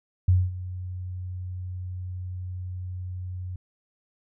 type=tone with ADSR envelope; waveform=sine; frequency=91.2 Hz; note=F#2; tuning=24 cents flat; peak=-14 dBFS; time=0.28-3.56 s; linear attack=6 ms; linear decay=220 ms; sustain=-17 dB; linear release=3 ms; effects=none